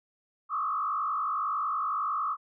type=tone with frequency modulation; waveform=sine; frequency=1202 Hz; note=D6; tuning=40 cents sharp; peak=-27 dBFS; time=0.49-2.37 s; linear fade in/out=50 ms; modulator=50.9 Hz; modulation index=1.9; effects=none